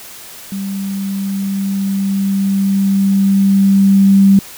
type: tone with level ramp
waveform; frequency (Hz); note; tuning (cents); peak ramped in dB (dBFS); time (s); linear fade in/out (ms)
sine; 196; G3; 0; -19 to -4; 0.52-4.39; 2
effects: white hiss -34 dBFS RMS until 4.57 s